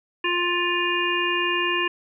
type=harmonic tone; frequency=351.2 Hz; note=F4; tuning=10 cents sharp; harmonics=1 / 3 / 5 / 7 / 8; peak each=-27 / -27 / -27 / -27 / -27 dBFS; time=0.24-1.88 s; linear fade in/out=5 ms; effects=none